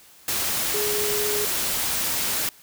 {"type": "tone in noise", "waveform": "sine", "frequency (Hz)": 417.2, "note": "G#4", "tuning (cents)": 8, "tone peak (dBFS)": -26, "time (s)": [0.74, 1.45], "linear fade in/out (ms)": 2, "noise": "white", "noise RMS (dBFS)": -25, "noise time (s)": [0.28, 2.49], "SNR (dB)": -4, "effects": ["white hiss -51 dBFS RMS until 2.62 s"]}